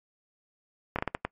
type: slowing click train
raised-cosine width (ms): 0.5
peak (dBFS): -13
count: 6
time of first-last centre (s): 0.96-1.25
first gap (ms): 27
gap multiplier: 1.39
effects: noise-tail reverb RT60 0.1 s tail -23 dB re dry + MP3 64 kbps